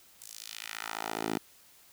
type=tone with high-pass filter sweep; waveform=10% pulse; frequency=54.7 Hz; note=A1; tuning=9 cents flat; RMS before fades=-38 dBFS; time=0.2-1.38 s; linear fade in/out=10 ms; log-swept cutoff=8700 to 260 Hz; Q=1.2; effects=white hiss -59 dBFS RMS until 1.92 s